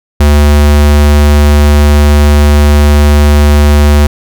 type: tone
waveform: square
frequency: 73.42 Hz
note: D2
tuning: in tune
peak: -3 dBFS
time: 0.2-4.07 s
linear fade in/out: 5 ms
effects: none